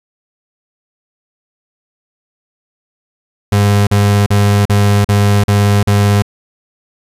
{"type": "tone bursts", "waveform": "35% pulse", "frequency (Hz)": 101.8, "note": "G#2", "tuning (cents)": -34, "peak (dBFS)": -6, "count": 7, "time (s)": [3.52, 6.222], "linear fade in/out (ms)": 5, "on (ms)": 350, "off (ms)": 42, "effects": ["resampled to 32000 Hz"]}